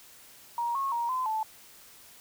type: tone with pitch steps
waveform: sine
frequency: 944 / 1091 / 941 / 1024 / 875 Hz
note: A#5 / C#6 / A#5 / C6 / A5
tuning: +22 / -28 / +16 / -38 / -10 cents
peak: -27 dBFS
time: 0.58-1.43 s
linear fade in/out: 2 ms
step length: 170 ms
effects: white hiss -53 dBFS RMS until 2.2 s